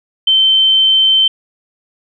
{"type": "tone", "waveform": "sine", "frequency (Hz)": 3097, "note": "G7", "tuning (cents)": -22, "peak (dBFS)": -7, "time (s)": [0.27, 1.28], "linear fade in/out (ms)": 5, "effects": []}